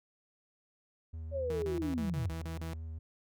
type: tone with vibrato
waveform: triangle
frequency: 80.3 Hz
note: E2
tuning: 45 cents flat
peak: -37 dBFS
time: 1.13-2.99 s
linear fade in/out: 10 ms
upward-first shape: sine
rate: 6 Hz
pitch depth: 15 cents each way
type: linear sweep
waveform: sine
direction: down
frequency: 574 to 59.2 Hz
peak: -32 dBFS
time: 1.31-2.34 s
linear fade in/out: 50 ms
type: tone bursts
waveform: sawtooth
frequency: 163.4 Hz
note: E3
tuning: 15 cents flat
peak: -36 dBFS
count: 8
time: 1.5-2.733 s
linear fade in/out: 0 ms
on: 120 ms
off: 39 ms
effects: none